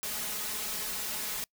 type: noise with comb filter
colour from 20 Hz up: white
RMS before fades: -35 dBFS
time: 0.03-1.44 s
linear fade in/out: 0 ms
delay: 4.7 ms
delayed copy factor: +1
effects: noise-tail reverb RT60 0.1 s tail -26 dB re dry